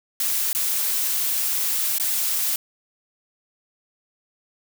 blue noise with dropouts, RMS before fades -23 dBFS, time 0.2-2.56 s, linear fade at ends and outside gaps 2 ms, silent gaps 0.53-0.549 / 1.984-1.998 s, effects none

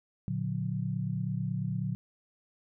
sine chord, Bb augmented, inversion none, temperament just, 116.54 / 145.68 / 182.1 Hz, Bb2 / D3 / F#3, 0 / -14 / -27 cents, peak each -34 dBFS, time 0.28-1.95 s, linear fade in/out 0 ms, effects none

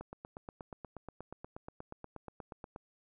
click train, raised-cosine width 1 ms, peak -30 dBFS, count 24, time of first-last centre 0.01-2.761 s, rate 8.36 Hz, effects none

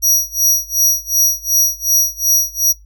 sawtooth tone with tremolo, 5770 Hz, F#8, 44 cents flat, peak -6 dBFS, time 0.02-2.73 s, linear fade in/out 20 ms, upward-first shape sine, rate 2.7 Hz, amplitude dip 95%, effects noise-tail reverb RT60 0.2 s tail -23 dB re dry + added 50 Hz sine -40 dBFS peak until 2.85 s

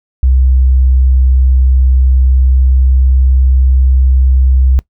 sine tone with pitch glide, 64.5 to 64.87 Hz, C2 to C2, -24 to -14 cents, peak -5 dBFS, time 0.23-4.79 s, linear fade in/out 0 ms, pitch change +10 cents, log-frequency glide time 2.12-3.19 s, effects noise-tail reverb RT60 0.1 s tail -21 dB re dry

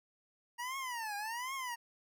25% pulse tone with vibrato, 940 Hz, A#5, 14 cents sharp, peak -34 dBFS, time 0.58-1.76 s, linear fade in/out 20 ms, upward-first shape triangle, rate 1.3 Hz, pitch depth 270 cents each way, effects none

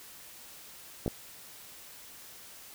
clicks, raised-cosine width 2 ms, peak -17 dBFS, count 2, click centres 1.062 / 1.079 s, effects white hiss -50 dBFS RMS until 2.74 s

